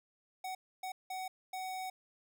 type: tone bursts at uneven times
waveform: square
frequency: 749 Hz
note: F#5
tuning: 21 cents sharp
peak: -39 dBFS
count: 4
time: 0.44-0.55 / 0.83-0.92 / 1.1-1.28 / 1.53-1.9 s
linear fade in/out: 5 ms
effects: none